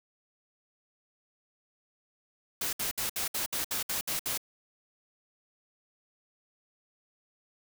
white noise bursts, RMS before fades -32 dBFS, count 10, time 2.61-4.377 s, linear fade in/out 5 ms, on 120 ms, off 63 ms, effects none

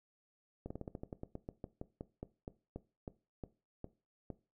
slowing click train, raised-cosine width 2 ms, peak -29 dBFS, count 21, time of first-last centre 0.66-4.303 s, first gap 45 ms, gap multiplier 1.13, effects noise-tail reverb RT60 0.3 s tail -17 dB re dry

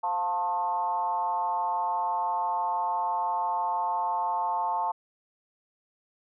sine tone with frequency modulation, 887 Hz, A5, 14 cents sharp, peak -25 dBFS, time 0.03-4.92 s, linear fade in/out 10 ms, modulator 185 Hz, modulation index 0.87, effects none

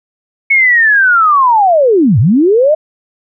sine linear two-way sweep, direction down then up, 2217 to 94.4 to 638 Hz, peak -5 dBFS, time 0.5-2.75 s, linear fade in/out 10 ms, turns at 2.19 s, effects none

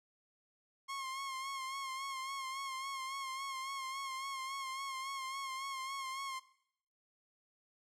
sawtooth tone with vibrato, 1075 Hz, C6, 47 cents sharp, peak -36 dBFS, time 0.88-6.4 s, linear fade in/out 20 ms, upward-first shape sine, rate 3.6 Hz, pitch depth 43 cents each way, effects noise-tail reverb RT60 0.7 s tail -18 dB re dry + low-pass 10000 Hz 12 dB/octave

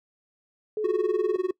sine tone, 428.2 Hz, A4, 47 cents flat, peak -25 dBFS, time 0.77-1.36 s, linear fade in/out 2 ms
triangle tone with tremolo, 369 Hz, F#4, 5 cents flat, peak -18 dBFS, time 0.84-1.51 s, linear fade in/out 5 ms, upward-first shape sine, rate 20 Hz, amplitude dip 95%
effects noise-tail reverb RT60 0.1 s tail -22 dB re dry

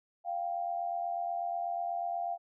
sine tone pair together, 695.8 / 784 Hz, F5 / G5, -7 / 0 cents, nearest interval major second, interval 207 cents, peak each -33 / -37 dBFS, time 0.24-2.38 s, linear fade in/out 50 ms, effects none

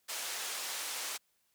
white band-pass noise, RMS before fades -39 dBFS, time 0.08-1.18 s, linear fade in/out 20 ms, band 530 to 9100 Hz, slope 12 dB/octave, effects white hiss -75 dBFS RMS until 1.54 s

